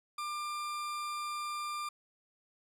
40% pulse tone, 1193 Hz, D6, 27 cents sharp, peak -35 dBFS, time 0.18-1.89 s, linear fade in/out 5 ms, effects low-pass 12000 Hz 12 dB/octave + 11-bit

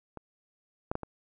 clicks, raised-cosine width 1 ms, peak -27 / -16 / -17 / -23 dBFS, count 4, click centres 0.173 / 0.915 / 0.954 / 1.033 s, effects none

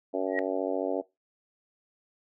harmonic tone, 94.3 Hz, F#2, 33 cents sharp, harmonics 3 / 4 / 5 / 6 / 7 / 8 / 9, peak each -33 / -34 / -33 / -33 / -33 / -42 / -45 dBFS, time 0.13-1.02 s, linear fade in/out 20 ms
sine tone with exponential growth, 1900 Hz, A#6, 33 cents sharp, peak -25 dBFS, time 0.27-0.39 s, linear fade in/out 0 ms, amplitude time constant 24 ms
effects noise-tail reverb RT60 0.2 s tail -20 dB re dry

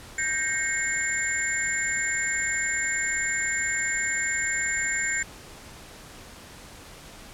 sine tone cluster, 1583 / 1857 / 2180 / 7180 Hz, G6 / A#6 / C#7 / A8, +17 / -7 / -29 / +34 cents, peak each -30 / -30 / -30 / -29 dBFS, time 0.18-5.23 s, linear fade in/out 5 ms, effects pink hiss -45 dBFS RMS until 7.33 s + low-pass 11000 Hz 12 dB/octave

